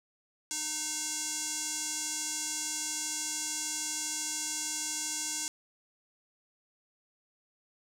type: tone with band-pass filter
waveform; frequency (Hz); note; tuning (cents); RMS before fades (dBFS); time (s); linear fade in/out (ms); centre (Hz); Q
square; 306.5; D#4; -26; -35; 0.51-5.48; 0; 7000; 3
effects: none